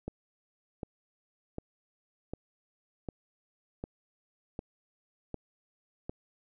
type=click train; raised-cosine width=2 ms; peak=-23 dBFS; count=9; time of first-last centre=0.08-6.095 s; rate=1.33 Hz; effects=none